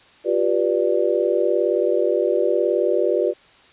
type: chord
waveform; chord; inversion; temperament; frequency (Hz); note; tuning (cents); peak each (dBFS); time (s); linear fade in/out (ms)
sine; G dominant seventh; third; just; 352.8 / 392 / 490 / 588; F4 / G4 / B4 / D5; +18 / 0 / -14 / +2; -22; 0.24-3.34; 50
effects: white hiss -51 dBFS RMS until 3.72 s + resampled to 8000 Hz